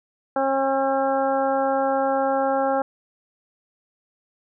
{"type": "harmonic tone with a mistuned harmonic", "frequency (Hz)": 270.4, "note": "C#4", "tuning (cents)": -43, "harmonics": [1, 2, 3, 4, 5, 6], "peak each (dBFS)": [-28, -22, -23, -33, -30, -36], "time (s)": [0.36, 2.82], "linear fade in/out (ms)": 2, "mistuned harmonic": 6, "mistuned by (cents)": -21, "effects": []}